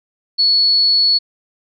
sine tone, 4400 Hz, C#8, 14 cents flat, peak -10 dBFS, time 0.38-1.19 s, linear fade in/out 20 ms, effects none

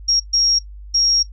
sine tone bursts at uneven times, 5588 Hz, F8, in tune, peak -13 dBFS, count 3, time 0.08-0.2 / 0.33-0.59 / 0.94-1.23 s, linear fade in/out 10 ms, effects noise-tail reverb RT60 0.1 s tail -18 dB re dry + added 50 Hz sine -33 dBFS peak until 1.32 s

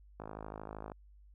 click train, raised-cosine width 1 ms, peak -29 dBFS, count 39, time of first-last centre 0.2-0.918 s, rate 52.9 Hz, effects added 50 Hz sine -56 dBFS peak until 1.34 s

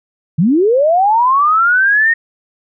sine linear sweep, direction up, 142.7 to 1864.7 Hz, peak -8 dBFS, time 0.38-2.14 s, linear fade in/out 10 ms, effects none

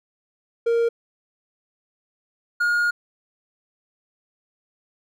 triangle tone pair in turn, 465.5 / 1428.4 Hz, A#4 / F6, -2 / +39 cents, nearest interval octave + perfect fifth, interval 1941 cents, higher second, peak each -15 / -16 dBFS, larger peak first, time 0.66-0.89 / 2.6-2.91 s, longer second, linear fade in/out 10 ms, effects none

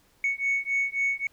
sine beating tone pair, 2217 / 2220.7 Hz, C#7 / C#7, 0 / +3 cents, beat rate 3.7 Hz, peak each -26 dBFS, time 0.24-1.27 s, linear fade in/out 2 ms, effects tanh soft clip ceiling -19 dBFS + pink hiss -63 dBFS RMS until 1.32 s

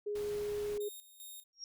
sine tone, 414.5 Hz, G#4, 3 cents flat, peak -34 dBFS, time 0.06-0.89 s, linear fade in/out 10 ms
pink noise, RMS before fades -50 dBFS, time 0.15-0.78 s, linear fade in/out 5 ms
5% pulse tone with tremolo, 3700 Hz, A#7, 14 cents flat, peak -39 dBFS, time 0.8-1.44 s, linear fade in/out 10 ms, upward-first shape square, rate 2.5 Hz, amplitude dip 70%
sine tone with exponential growth, 5588 Hz, F8, in tune, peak -38 dBFS, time 1.53-1.64 s, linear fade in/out 1 ms, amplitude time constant 22 ms
effects none

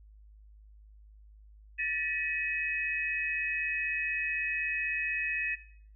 sine tone cluster, 1770 / 1926 / 2541 Hz, A6 / B6 / D#7, +10 / -44 / +36 cents, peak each -36 / -37 / -31 dBFS, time 1.78-5.56 s, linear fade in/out 20 ms, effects noise-tail reverb RT60 0.6 s tail -17 dB re dry + added 52 Hz sine -52 dBFS peak until 5.95 s

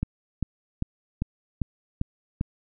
click train, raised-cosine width 5 ms, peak -13 dBFS, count 7, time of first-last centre 0.03-2.411 s, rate 2.52 Hz, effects none

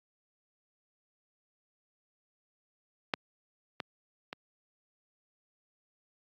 clicks, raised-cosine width 0.3 ms, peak -11 / -18 / -22 dBFS, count 3, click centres 3.138 / 3.802 / 4.329 s, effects high-pass 150 Hz 12 dB/octave + AAC 48 kbps

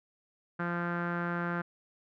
sawtooth tone with low-pass filter, 172.9 Hz, F3, 17 cents flat, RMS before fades -33 dBFS, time 0.59-1.62 s, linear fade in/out 10 ms, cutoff 1500 Hz, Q 5.2, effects none

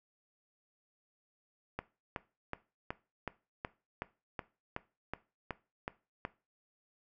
click train, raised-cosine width 0.5 ms, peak -21 dBFS, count 13, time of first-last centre 1.79-6.251 s, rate 2.69 Hz, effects noise-tail reverb RT60 0.3 s tail -18 dB re dry

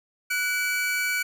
45% pulse tone pair together, 1476 / 2301 Hz, F#6 / D7, -5 / -36 cents, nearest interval minor sixth, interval 769 cents, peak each -27 / -26 dBFS, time 0.3-1.23 s, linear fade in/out 10 ms, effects none

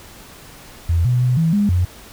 sine tone with pitch steps, 84.2 / 123.6 / 125.4 / 163 / 204.7 / 89.5 Hz, E2 / B2 / B2 / E3 / G#3 / F2, +37 / +2 / +27 / -19 / -25 / +43 cents, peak -13 dBFS, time 0.89-1.85 s, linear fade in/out 5 ms, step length 160 ms, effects pink hiss -41 dBFS RMS until 2.12 s

